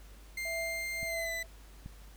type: tone with pitch glide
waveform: 40% pulse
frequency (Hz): 2100 to 1999.4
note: C7 to B6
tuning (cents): +6 to +21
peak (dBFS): -34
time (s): 0.37-1.43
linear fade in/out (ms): 5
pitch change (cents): -85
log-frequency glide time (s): 1.06-1.31
type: tone with tremolo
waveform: sine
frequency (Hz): 661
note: E5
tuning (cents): +5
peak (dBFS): -35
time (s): 0.45-1.49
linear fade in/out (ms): 5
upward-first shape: triangle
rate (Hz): 1.7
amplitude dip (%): 100
type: clicks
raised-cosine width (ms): 5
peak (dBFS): -31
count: 2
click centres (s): 1.03 / 1.861
effects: added 50 Hz sine -50 dBFS peak until 2.16 s + pink hiss -59 dBFS RMS until 2.16 s